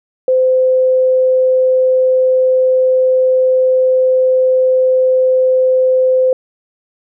sine tone, 515 Hz, C5, 28 cents flat, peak -8 dBFS, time 0.28-6.33 s, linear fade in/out 2 ms, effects none

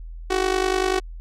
sawtooth tone with amplitude modulation, 374.6 Hz, F#4, 21 cents sharp, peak -12 dBFS, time 0.3-1 s, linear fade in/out 10 ms, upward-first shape sine, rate 50.2 Hz, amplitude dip 80%, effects added 41 Hz sine -33 dBFS peak until 1.2 s + low-pass 8000 Hz 12 dB/octave

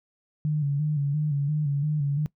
sine tone with vibrato, 146.6 Hz, D3, 3 cents flat, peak -22 dBFS, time 0.45-2.26 s, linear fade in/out 0 ms, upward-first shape square, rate 2.9 Hz, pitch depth 58 cents each way, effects noise-tail reverb RT60 0.1 s tail -21 dB re dry

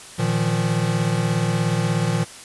square chord, Bb suspended fourth, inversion none, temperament equal with one note detuned, 116.54 / 155.56 / 172.31 Hz, Bb2 / Eb3 / F3, 0 / 0 / -23 cents, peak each -24 dBFS, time 0.18-2.25 s, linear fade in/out 20 ms, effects white hiss -40 dBFS RMS until 2.44 s + resampled to 24000 Hz

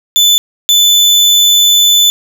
35% pulse tone pair in turn, 3500 / 3500 Hz, A7 / A7, -10 / -10 cents, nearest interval unison, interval 0 cents, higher neither, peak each -3 dBFS, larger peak neither, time 0.16-0.38 / 0.69-2.1 s, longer second, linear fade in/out 0 ms, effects none

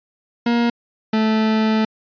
40% pulse tone pair in turn, 236.3 / 218.8 Hz, A#3 / A3, +24 / -9 cents, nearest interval minor second, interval 133 cents, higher first, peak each -14 dBFS, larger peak neither, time 0.46-0.7 / 1.13-1.85 s, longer second, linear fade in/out 5 ms, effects resampled to 11025 Hz

